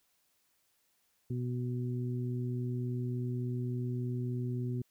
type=harmonic tone; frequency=123.47 Hz; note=B2; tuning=in tune; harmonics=1 / 2 / 3; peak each=-33 / -39 / -43 dBFS; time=1.3-4.82 s; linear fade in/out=5 ms; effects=white hiss -74 dBFS RMS until 4.9 s